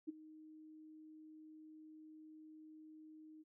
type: tone with ADSR envelope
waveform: sine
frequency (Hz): 311.6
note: D#4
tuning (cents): +3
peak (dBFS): -38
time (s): 0.07-3.44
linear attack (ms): 21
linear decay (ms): 17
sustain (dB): -17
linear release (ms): 29
effects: none